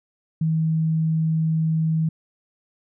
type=tone; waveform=sine; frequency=160 Hz; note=D#3; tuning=49 cents sharp; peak=-18 dBFS; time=0.41-2.09 s; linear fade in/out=5 ms; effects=none